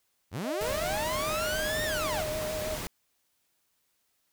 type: linear two-way sweep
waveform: sawtooth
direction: up then down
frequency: 66.7 to 1864.7 to 566 Hz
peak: -28 dBFS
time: 0.31-2.25 s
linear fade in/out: 50 ms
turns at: 1.84 s
type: tone with vibrato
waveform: sine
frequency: 619 Hz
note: D#5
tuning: 9 cents flat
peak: -32 dBFS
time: 0.43-2.79 s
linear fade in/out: 50 ms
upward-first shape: square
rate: 6.3 Hz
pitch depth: 20 cents each way
type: noise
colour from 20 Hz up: pink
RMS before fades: -36 dBFS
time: 0.61-2.87 s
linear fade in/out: 0 ms
effects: white hiss -74 dBFS RMS until 4.32 s